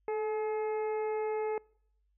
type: harmonic tone with a mistuned harmonic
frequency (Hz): 426.6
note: G#4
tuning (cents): +46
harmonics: 1 / 2 / 3 / 4 / 5 / 6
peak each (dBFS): -31 / -38 / -50 / -53 / -48 / -56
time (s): 0.08-1.58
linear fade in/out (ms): 2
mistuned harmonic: 1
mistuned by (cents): +29
effects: noise-tail reverb RT60 0.7 s tail -26 dB re dry + added 50 Hz sine -70 dBFS peak until 2.17 s